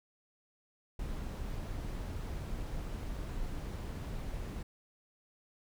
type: noise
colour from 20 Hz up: brown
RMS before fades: -39 dBFS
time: 0.99-4.63 s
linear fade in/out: 5 ms
effects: none